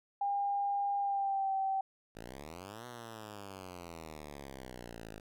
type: tone with pitch glide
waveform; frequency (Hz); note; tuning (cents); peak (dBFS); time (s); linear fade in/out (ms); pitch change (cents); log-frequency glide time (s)
sine; 804 to 773.5; G5 to G5; +44 to -23; -30; 0.21-1.81; 5; -67; 0.99-1.53
type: exponential two-way sweep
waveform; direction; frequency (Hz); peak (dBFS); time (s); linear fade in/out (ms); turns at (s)
5% pulse; up then down; 52.5 to 123.47 to 52.5; -34; 2.15-5.2; 5; 2.86
effects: none